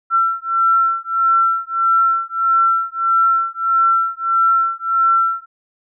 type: beating tone pair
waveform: sine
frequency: 1348 / 1349.6 Hz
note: E6 / E6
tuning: +38 / +40 cents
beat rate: 1.6 Hz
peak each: -16 dBFS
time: 0.1-5.46 s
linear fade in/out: 50 ms
effects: none

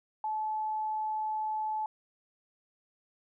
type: tone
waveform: sine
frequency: 864 Hz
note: A5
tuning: 32 cents flat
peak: -30 dBFS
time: 0.24-1.86 s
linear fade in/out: 2 ms
effects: none

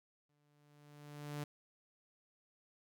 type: tone with exponential growth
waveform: sawtooth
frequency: 146.83 Hz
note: D3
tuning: in tune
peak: -35 dBFS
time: 0.29-1.44 s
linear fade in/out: 5 ms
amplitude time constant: 250 ms
effects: none

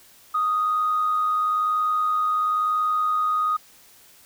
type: tone with amplitude modulation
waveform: sine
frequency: 1244.5 Hz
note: D#6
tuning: in tune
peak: -17 dBFS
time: 0.34-3.57 s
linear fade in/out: 10 ms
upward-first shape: sine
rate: 101 Hz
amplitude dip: 35%
effects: tanh soft clip ceiling -14 dBFS + white hiss -52 dBFS RMS until 4.25 s

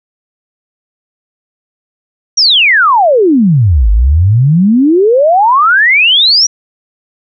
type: exponential two-way sweep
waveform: sine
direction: down then up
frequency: 5870 to 49 to 5870 Hz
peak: -4 dBFS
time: 2.37-6.47 s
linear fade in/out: 10 ms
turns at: 3.9 s
effects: none

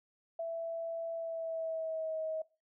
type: tone with pitch glide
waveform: sine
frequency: 663 to 634.9 Hz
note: E5 to D#5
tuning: +10 to +35 cents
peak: -34 dBFS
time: 0.39-2.42 s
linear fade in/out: 5 ms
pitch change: -75 cents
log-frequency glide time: 1.15-2.19 s
effects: noise-tail reverb RT60 0.3 s tail -20 dB re dry

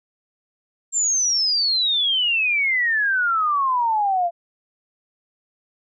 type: exponential sweep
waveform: sine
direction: down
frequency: 7459 to 674 Hz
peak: -17 dBFS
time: 0.92-4.31 s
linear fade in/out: 50 ms
effects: none

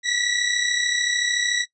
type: tone pair together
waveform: 20% pulse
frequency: 1925 / 1958.6 Hz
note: B6 / B6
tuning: -45 / -15 cents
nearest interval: unison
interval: 30 cents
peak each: -18 dBFS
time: 0.03-1.66 s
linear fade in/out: 50 ms
effects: noise-tail reverb RT60 0.1 s tail -19 dB re dry + resampled to 22050 Hz

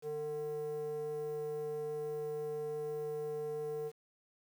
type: tone with band-pass filter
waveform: square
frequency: 150.2 Hz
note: D3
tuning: 39 cents sharp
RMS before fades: -39 dBFS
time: 0.02-3.92 s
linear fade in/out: 50 ms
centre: 500 Hz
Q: 8.5
effects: 10-bit

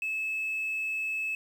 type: tone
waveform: triangle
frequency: 2600 Hz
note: E7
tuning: 24 cents flat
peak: -26 dBFS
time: 0.02-1.35 s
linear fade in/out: 2 ms
effects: tanh soft clip ceiling -26 dBFS + 9-bit

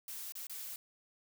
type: noise with dropouts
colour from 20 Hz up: blue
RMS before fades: -44 dBFS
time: 0.08-0.76 s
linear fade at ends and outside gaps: 2 ms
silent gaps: 0.322-0.353 / 0.469-0.496 s
effects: none

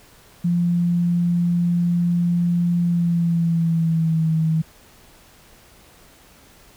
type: tone with pitch glide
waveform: sine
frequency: 173.4 to 159.93 Hz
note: F3 to D#3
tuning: -12 to +48 cents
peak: -16 dBFS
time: 0.44-4.62 s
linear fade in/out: 10 ms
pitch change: -140 cents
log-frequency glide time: 2.82-4.31 s
effects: pink hiss -50 dBFS RMS until 6.76 s

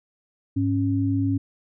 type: tone pair together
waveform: sine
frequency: 103.08 / 275.2 Hz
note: G#2 / C#4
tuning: -12 / -12 cents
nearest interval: octave + perfect fourth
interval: 1700 cents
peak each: -23 / -22 dBFS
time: 0.56-1.38 s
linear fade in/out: 10 ms
effects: none

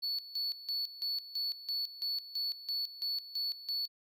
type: tone with tremolo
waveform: triangle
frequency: 4435 Hz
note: C#8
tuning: in tune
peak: -31 dBFS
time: 0.02-3.88 s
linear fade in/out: 20 ms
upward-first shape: square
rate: 3 Hz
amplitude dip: 80%
effects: none

